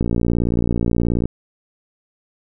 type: click train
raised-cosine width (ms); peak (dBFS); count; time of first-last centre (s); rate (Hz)
3; -6; 74; 0.01-1.256; 58.6
effects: none